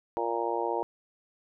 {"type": "harmonic tone", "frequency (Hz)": 116.54, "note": "A#2", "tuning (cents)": 0, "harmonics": [3, 4, 5, 6, 7, 8], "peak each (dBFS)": [-34, -33, -36, -37, -35, -33], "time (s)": [0.17, 0.83], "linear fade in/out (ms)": 0, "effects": []}